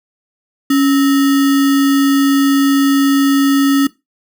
sine tone with sample-and-hold, 277.2 Hz, C#4, in tune, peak -8 dBFS, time 0.7-3.87 s, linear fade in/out 5 ms, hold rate 1575 Hz, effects noise-tail reverb RT60 0.2 s tail -18 dB re dry

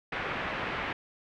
white low-pass noise, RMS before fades -34 dBFS, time 0.12-0.93 s, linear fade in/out 5 ms, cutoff 2400 Hz, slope 24 dB/octave, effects none

